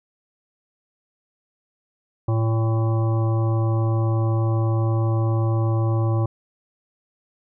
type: harmonic tone with a mistuned harmonic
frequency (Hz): 112.7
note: A2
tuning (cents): +42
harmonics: 1 / 3 / 5 / 7 / 9 / 10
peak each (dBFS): -18 / -28 / -32 / -35 / -37 / -38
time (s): 2.28-6.26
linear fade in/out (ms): 5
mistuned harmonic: 1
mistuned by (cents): -19
effects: none